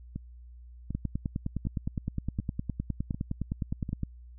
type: two click trains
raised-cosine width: 5 ms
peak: -22 / -18 dBFS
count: 6 / 31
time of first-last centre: 0.16-3.891 / 0.95-4.033 s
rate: 1.34 / 9.73 Hz
effects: added 60 Hz sine -46 dBFS peak until 4.38 s